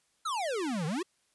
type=exponential two-way sweep; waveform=square; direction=down then up; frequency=1383 to 146.83 to 397.7 Hz; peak=-31 dBFS; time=0.25-1.03 s; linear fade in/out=10 ms; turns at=0.86 s; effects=white hiss -72 dBFS RMS until 1.34 s + resampled to 24000 Hz